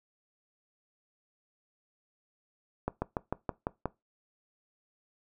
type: slowing click train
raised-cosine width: 1 ms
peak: -16 dBFS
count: 7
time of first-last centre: 2.88-3.857 s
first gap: 140 ms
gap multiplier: 1.06
effects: noise-tail reverb RT60 0.2 s tail -20 dB re dry